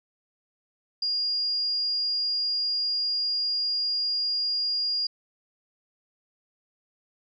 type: tone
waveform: sine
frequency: 4835 Hz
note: D8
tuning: 50 cents sharp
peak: -24 dBFS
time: 1.02-5.07 s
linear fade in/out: 5 ms
effects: none